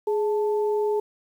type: tone pair together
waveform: sine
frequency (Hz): 419.2 / 879.6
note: G#4 / A5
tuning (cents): +16 / -1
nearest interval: octave + minor second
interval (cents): 1283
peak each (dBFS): -21 / -31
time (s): 0.07-1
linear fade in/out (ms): 5
effects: 9-bit